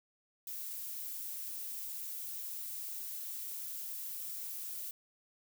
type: noise with high-pass filter sweep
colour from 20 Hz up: violet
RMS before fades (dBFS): -42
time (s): 0.47-4.91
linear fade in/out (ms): 2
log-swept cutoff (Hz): 230 to 640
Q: 1.8
effects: none